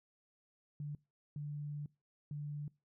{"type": "tone bursts at uneven times", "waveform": "sine", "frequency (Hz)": 146.83, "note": "D3", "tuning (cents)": 0, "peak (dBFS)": -39, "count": 3, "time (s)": [[0.8, 0.95], [1.36, 1.86], [2.31, 2.68]], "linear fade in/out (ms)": 2, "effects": ["noise-tail reverb RT60 0.3 s tail -24 dB re dry"]}